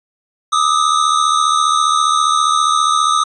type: tone pair together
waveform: square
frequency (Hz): 1202.1 / 1277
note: D6 / D#6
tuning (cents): +40 / +45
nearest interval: minor second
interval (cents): 105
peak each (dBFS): -15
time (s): 0.52-3.24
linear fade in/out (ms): 10
effects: resampled to 22050 Hz